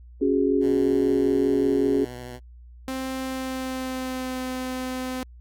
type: chord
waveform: sine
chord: C# suspended fourth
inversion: none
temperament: equal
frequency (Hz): 277.2 / 370 / 415.3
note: C#4 / F#4 / G#4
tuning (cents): 0 / 0 / 0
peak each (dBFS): -22 / -24 / -23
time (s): 0.21-2.05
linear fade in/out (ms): 10
type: tone with vibrato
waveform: 10% pulse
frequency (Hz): 123.47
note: B2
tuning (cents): 0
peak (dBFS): -28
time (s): 0.6-2.4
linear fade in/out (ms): 50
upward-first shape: triangle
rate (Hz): 12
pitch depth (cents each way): 28
type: tone with pitch glide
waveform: sawtooth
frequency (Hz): 262.3 to 256.3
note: C4 to C4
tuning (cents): +4 to -36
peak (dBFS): -24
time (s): 2.88-5.23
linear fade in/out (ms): 0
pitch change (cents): -40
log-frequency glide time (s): 3.22-4.42
effects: added 60 Hz sine -43 dBFS peak until 5.4 s + Opus 48 kbps